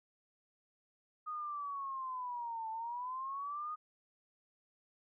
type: linear two-way sweep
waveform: sine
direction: down then up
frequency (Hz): 1244.5 to 879 to 1244.5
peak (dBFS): -38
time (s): 1.26-3.76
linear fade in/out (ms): 20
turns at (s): 2.7
effects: none